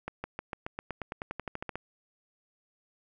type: accelerating click train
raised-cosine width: 0.5 ms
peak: -20 dBFS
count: 17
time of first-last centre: 0.08-1.756 s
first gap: 160 ms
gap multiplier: 0.94
effects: none